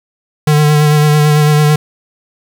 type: tone with vibrato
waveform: square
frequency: 150 Hz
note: D3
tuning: 37 cents sharp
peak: -7 dBFS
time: 0.47-1.76 s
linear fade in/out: 5 ms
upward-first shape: sine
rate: 9 Hz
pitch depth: 23 cents each way
effects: 7-bit